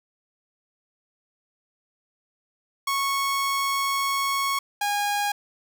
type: tone pair in turn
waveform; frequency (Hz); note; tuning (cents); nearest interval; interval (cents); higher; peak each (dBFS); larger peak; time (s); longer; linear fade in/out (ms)
sawtooth; 1103 / 818.7; C#6 / G#5; -9 / -25; perfect fourth; 516; first; -19; neither; 2.87-4.59 / 4.81-5.32; first; 5
effects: none